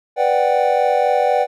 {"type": "chord", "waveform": "triangle", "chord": "G major seventh", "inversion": "first", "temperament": "equal", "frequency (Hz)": [493.9, 587.3, 740, 784], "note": ["B4", "D5", "F#5", "G5"], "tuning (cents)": [0, 0, 0, 0], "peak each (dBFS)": -17, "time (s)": [0.16, 1.47], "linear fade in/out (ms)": 50, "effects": []}